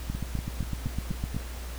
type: two click trains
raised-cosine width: 5 ms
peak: -18 / -20 dBFS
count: 11 / 6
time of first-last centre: 0.1-1.366 / 0.15-1.346 s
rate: 7.9 / 4.18 Hz
effects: added 60 Hz sine -35 dBFS peak until 1.78 s + pink hiss -44 dBFS RMS until 1.78 s